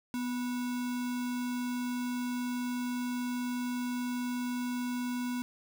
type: tone with sample-and-hold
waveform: sine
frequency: 246.9 Hz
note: B3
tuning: in tune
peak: -31 dBFS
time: 0.14-5.42 s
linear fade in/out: 0 ms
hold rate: 1225 Hz
effects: none